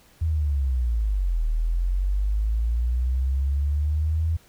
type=linear two-way sweep; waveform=sine; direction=down then up; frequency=82.41 to 38.28 to 82.41 Hz; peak=-20 dBFS; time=0.21-4.37 s; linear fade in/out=10 ms; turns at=1.46 s; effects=pink hiss -56 dBFS RMS until 4.48 s